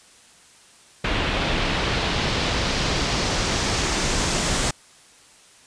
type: noise with low-pass filter sweep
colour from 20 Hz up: pink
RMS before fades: -23 dBFS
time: 1.04-4.71 s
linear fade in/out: 5 ms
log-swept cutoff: 3000 to 8000 Hz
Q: 1.4
effects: white hiss -51 dBFS RMS until 5.66 s + resampled to 22050 Hz